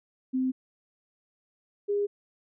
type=tone pair in turn; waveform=sine; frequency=258.9 / 407.7 Hz; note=C4 / G#4; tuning=-18 / -32 cents; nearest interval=minor sixth; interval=786 cents; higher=second; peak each=-24 dBFS; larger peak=neither; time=0.33-0.52 / 1.88-2.07 s; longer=neither; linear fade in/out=20 ms; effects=none